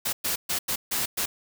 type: noise bursts at uneven times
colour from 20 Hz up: white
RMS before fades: -27 dBFS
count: 6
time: 0.05-0.13 / 0.24-0.36 / 0.49-0.59 / 0.68-0.76 / 0.91-1.06 / 1.17-1.26 s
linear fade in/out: 10 ms
effects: none